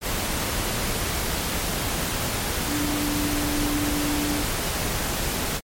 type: tone in noise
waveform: sine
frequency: 293.7 Hz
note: D4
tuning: in tune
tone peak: -25 dBFS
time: 2.67-4.45 s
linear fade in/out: 50 ms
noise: pink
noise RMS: -26 dBFS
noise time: 0.01-5.61 s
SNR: -2 dB
effects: MP3 64 kbps